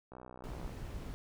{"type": "click train", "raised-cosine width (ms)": 1, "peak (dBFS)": -35, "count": 37, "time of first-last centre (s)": [0.12, 0.694], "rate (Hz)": 62.7}
{"type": "noise", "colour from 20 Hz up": "brown", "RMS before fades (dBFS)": -43, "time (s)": [0.44, 1.14], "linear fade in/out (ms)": 0}
{"effects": []}